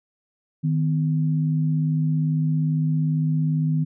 sine tone pair together, 155.56 / 253.2 Hz, D#3 / B3, 0 / +43 cents, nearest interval minor sixth, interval 843 cents, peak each -19 / -28 dBFS, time 0.63-3.85 s, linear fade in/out 20 ms, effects none

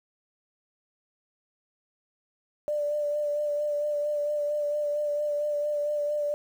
sine tone with vibrato, 590 Hz, D5, 8 cents sharp, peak -25 dBFS, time 2.68-6.34 s, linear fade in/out 0 ms, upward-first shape sine, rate 4.4 Hz, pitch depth 21 cents each way, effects 9-bit

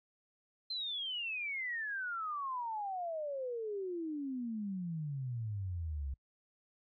sine exponential sweep, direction down, 4157 to 65.41 Hz, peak -36 dBFS, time 0.7-6.14 s, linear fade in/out 5 ms, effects noise-tail reverb RT60 0.1 s tail -26 dB re dry + AAC 48 kbps

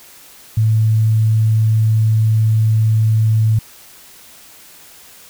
sine tone, 110 Hz, A2, in tune, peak -10 dBFS, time 0.57-3.59 s, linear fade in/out 5 ms, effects white hiss -42 dBFS RMS until 5.29 s

